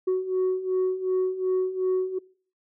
sine beating tone pair, 370 / 372.7 Hz, F#4 / F#4, 0 / +13 cents, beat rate 2.7 Hz, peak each -26 / -22 dBFS, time 0.07-2.19 s, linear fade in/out 10 ms, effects noise-tail reverb RT60 0.5 s tail -24 dB re dry + tanh soft clip ceiling -19 dBFS

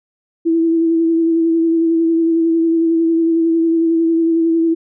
sine tone with vibrato, 329.6 Hz, E4, in tune, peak -11 dBFS, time 0.45-4.75 s, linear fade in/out 20 ms, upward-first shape sine, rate 11 Hz, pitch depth 22 cents each way, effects none

